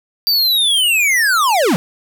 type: linear sweep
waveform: square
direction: down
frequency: 4699 to 146.83 Hz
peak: -12 dBFS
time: 0.27-1.76 s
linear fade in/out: 0 ms
effects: none